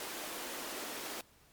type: high-pass noise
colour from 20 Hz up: pink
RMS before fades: -42 dBFS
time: 0-1.21 s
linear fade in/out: 2 ms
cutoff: 270 Hz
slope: 24 dB/octave
effects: pink hiss -64 dBFS RMS until 1.52 s + MP3 96 kbps